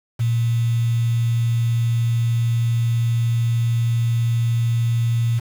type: tone with quantisation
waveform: sine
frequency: 116.8 Hz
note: A#2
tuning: 4 cents sharp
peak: -16 dBFS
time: 0.19-5.4 s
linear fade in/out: 20 ms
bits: 6
effects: none